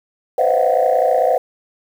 sine tone cluster, 499.9 / 531 / 625 / 689 / 745 Hz, B4 / C5 / D#5 / F5 / F#5, +21 / +25 / +8 / -24 / +12 cents, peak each -18 dBFS, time 0.38-1.38 s, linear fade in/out 5 ms, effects tanh soft clip ceiling -5 dBFS + 7-bit

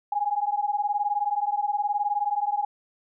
sine beating tone pair, 815 / 834 Hz, G#5 / G#5, -33 / +7 cents, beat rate 19 Hz, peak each -26 dBFS, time 0.12-2.65 s, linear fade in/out 5 ms, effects none

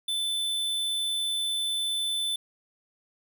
square tone, 3519 Hz, A7, in tune, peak -27 dBFS, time 0.08-2.36 s, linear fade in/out 5 ms, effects none

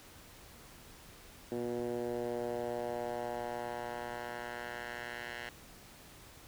10% pulse tone with band-pass filter sweep, 120 Hz, B2, 49 cents flat, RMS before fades -39 dBFS, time 1.52-5.49 s, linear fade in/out 0 ms, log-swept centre 330 to 2100 Hz, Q 1.5, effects pink hiss -55 dBFS RMS until 6.47 s

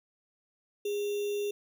sine tone with sample-and-hold, 409.9 Hz, G#4, 23 cents flat, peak -29 dBFS, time 0.85-1.51 s, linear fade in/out 5 ms, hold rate 3150 Hz, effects none

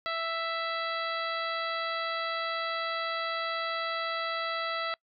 harmonic tone, 661 Hz, E5, 5 cents sharp, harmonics 1 / 2 / 3 / 4 / 5 / 6 / 7, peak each -36 / -33 / -37 / -43 / -42 / -41 / -45 dBFS, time 0.06-4.94 s, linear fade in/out 0 ms, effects noise-tail reverb RT60 0.1 s tail -25 dB re dry

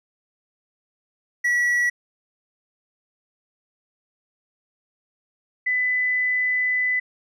triangle / sine tone pair in turn, 1938 / 2001 Hz, B6 / B6, -33 / +22 cents, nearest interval minor second, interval 55 cents, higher second, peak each -16 / -19 dBFS, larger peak first, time 1.44-1.9 / 5.66-7 s, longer second, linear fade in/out 10 ms, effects none

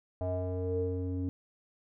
square tone with low-pass filter sweep, 91.5 Hz, F#2, 19 cents flat, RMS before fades -33 dBFS, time 0.21-1.29 s, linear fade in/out 0 ms, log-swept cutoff 690 to 320 Hz, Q 8.2, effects none

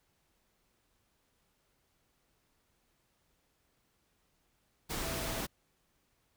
sine tone in noise, 659.3 Hz, E5, in tune, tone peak -44 dBFS, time 5.03-5.42 s, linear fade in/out 20 ms, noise pink, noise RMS -37 dBFS, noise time 4.89-5.47 s, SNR -10 dB, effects pink hiss -75 dBFS RMS until 6.36 s

